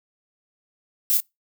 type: noise with echo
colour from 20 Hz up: violet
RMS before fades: -20 dBFS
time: 1.1-1.17 s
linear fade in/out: 0 ms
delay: 32 ms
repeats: 1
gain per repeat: -4 dB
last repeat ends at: 1.202 s
effects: noise-tail reverb RT60 0.2 s tail -25 dB re dry